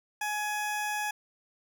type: tone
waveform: 20% pulse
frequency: 840 Hz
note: G#5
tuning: 19 cents sharp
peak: -25 dBFS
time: 0.21-1.11 s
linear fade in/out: 5 ms
effects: none